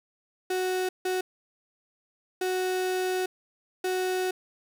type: tone bursts at uneven times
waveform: 35% pulse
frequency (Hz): 370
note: F#4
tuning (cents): 0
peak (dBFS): -24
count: 4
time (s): 0.5-0.89 / 1.05-1.21 / 2.41-3.26 / 3.84-4.31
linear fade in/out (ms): 5
effects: none